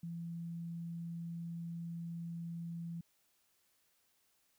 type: tone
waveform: sine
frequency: 168.6 Hz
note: E3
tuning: 39 cents sharp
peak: -40 dBFS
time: 0.03-3.01 s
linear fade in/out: 5 ms
effects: white hiss -75 dBFS RMS until 4.58 s